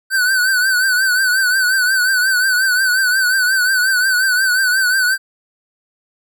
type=tone with vibrato; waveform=square; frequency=1516 Hz; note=F#6; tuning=42 cents sharp; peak=-13 dBFS; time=0.1-5.18 s; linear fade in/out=50 ms; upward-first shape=triangle; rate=5.6 Hz; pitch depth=84 cents each way; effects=none